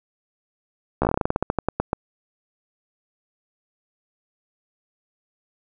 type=slowing click train; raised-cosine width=1 ms; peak=-6 dBFS; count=18; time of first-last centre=1.02-1.931 s; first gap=14 ms; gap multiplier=1.15; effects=none